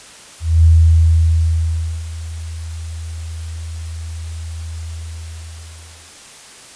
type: tone with ADSR envelope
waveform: sine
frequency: 81.5 Hz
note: E2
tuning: 19 cents flat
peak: -5 dBFS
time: 0.4-6.15 s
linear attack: 240 ms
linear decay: 1400 ms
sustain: -19 dB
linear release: 1300 ms
effects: white hiss -39 dBFS RMS until 6.75 s + resampled to 22050 Hz